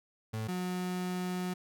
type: tone pair in turn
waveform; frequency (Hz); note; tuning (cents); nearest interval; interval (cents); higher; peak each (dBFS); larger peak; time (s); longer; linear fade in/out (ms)
35% pulse; 110 / 181.46; A2 / F#3; 0 / -33; major sixth; 867; second; -32 / -31; second; 0.33-0.48 / 0.48-1.54; second; 10
effects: none